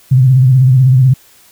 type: tone with vibrato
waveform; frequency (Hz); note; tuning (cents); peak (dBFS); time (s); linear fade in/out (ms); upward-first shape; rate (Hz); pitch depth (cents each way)
sine; 129.6; C3; -16; -4; 0.11-1.14; 10; sine; 16; 79
effects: white hiss -45 dBFS RMS until 1.51 s